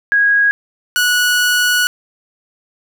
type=tone pair in turn; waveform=sine / sawtooth; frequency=1648 / 1468.2 Hz; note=G#6 / F#6; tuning=-14 / -14 cents; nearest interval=major second; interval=200 cents; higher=first; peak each=-9 / -8 dBFS; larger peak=second; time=0.12-0.51 / 0.96-1.87 s; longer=second; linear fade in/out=0 ms; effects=none